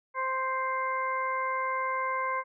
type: harmonic tone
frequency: 523.3 Hz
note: C5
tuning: in tune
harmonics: 1 / 2 / 3 / 4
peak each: -36 / -29 / -38 / -36 dBFS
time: 0.14-2.44 s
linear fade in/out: 50 ms
effects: none